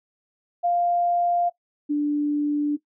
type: tone pair in turn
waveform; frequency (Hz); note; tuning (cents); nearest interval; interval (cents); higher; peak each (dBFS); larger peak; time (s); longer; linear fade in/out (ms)
sine; 698.5 / 293.7; F5 / D4; 0 / 0; octave + minor third; 1500; first; -19; neither; 0.63-1.5 / 1.89-2.77; second; 20
effects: noise-tail reverb RT60 0.1 s tail -17 dB re dry